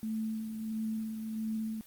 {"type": "tone with tremolo", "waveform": "sine", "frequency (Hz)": 220, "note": "A3", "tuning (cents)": 0, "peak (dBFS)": -31, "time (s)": [0.03, 1.81], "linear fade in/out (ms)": 0, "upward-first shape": "sine", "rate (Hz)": 1.5, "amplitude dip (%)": 45, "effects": ["white hiss -57 dBFS RMS until 1.86 s", "Opus 24 kbps"]}